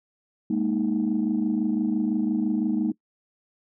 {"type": "chord", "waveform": "sine", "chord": "Ab suspended second", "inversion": "none", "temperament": "just", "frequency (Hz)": [207.7, 233.6, 311.5], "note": ["Ab3", "Bb3", "Eb4"], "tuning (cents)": [0, 4, 2], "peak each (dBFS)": -25, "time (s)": [0.5, 2.92], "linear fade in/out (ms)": 5, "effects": ["noise-tail reverb RT60 0.1 s tail -22 dB re dry", "tanh soft clip ceiling -15 dBFS"]}